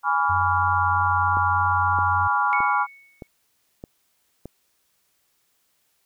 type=chord; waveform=sine; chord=G# diminished seventh; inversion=none; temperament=equal with one note detuned; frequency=830.6 / 987.8 / 1145.2 / 1396.9 Hz; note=G#5 / B5 / D6 / F6; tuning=0 / 0 / -44 / 0 cents; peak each=-24 dBFS; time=0.03-2.87 s; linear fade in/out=50 ms
type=tone; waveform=sine; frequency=91 Hz; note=F#2; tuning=28 cents flat; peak=-27 dBFS; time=0.29-2.28 s; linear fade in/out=10 ms
type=click train; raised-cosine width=2 ms; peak=-22 dBFS; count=6; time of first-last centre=1.37-4.456 s; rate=1.62 Hz
type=tone with exponential decay; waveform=sine; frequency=2216 Hz; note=C#7; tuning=1 cent flat; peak=-23 dBFS; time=2.53-3.27 s; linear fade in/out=0 ms; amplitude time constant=160 ms
effects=white hiss -68 dBFS RMS until 6.05 s